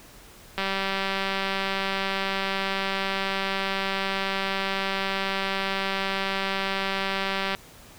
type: click train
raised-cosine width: 0.3 ms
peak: -11 dBFS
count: 1353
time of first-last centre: 0.58-7.549 s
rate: 194 Hz
effects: pink hiss -49 dBFS RMS until 7.98 s